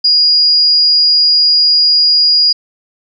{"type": "tone", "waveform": "sine", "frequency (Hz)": 4872, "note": "D#8", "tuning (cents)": -37, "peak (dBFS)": -6, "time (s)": [0.04, 2.53], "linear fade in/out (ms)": 10, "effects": []}